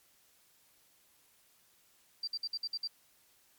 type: tone bursts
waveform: sine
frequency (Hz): 4699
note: D8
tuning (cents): 0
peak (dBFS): -33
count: 7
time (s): 2.23-2.875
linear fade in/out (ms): 5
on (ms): 45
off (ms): 55
effects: white hiss -67 dBFS RMS until 3.58 s + MP3 96 kbps